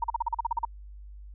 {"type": "tone bursts", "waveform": "sine", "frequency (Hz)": 932.3, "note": "A#5", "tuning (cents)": 0, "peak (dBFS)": -23, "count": 11, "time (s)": [0.02, 0.651], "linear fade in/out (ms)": 5, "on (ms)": 21, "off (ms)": 40, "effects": ["added 50 Hz sine -42 dBFS peak until 1.34 s"]}